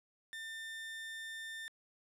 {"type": "tone", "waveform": "30% pulse", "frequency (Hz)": 1800, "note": "A6", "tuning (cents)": 39, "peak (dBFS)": -40, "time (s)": [0.33, 1.68], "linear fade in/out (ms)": 0, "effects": ["low-pass 10000 Hz 12 dB/octave", "11-bit"]}